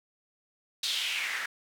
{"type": "noise with band-pass filter sweep", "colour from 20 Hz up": "white", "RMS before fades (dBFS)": -32, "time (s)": [0.83, 1.46], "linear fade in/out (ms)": 5, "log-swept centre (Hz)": [4000, 1600], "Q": 3.5, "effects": []}